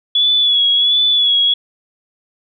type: tone with vibrato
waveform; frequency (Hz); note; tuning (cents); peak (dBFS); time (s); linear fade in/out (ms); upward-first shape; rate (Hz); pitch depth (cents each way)
sine; 3400; G#7; +40; -10; 0.15-1.54; 5; sine; 1.4; 44
effects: none